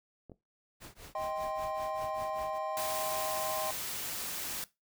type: clicks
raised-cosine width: 2 ms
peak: -35 dBFS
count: 2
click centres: 0.297 / 0.318 s
type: noise with tremolo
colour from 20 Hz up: pink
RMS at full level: -47 dBFS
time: 0.8-2.59 s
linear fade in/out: 20 ms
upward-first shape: triangle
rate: 5.1 Hz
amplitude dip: 100%
type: chord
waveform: triangle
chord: C minor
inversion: first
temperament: just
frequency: 627.9 / 784.9 / 1046.5 Hz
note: Eb5 / G5 / C6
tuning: +16 / +2 / 0 cents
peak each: -35 / -36 / -37 dBFS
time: 1.15-3.71 s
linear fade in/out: 2 ms
type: noise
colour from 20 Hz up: white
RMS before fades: -38 dBFS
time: 2.77-4.64 s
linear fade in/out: 0 ms
effects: noise-tail reverb RT60 0.2 s tail -18 dB re dry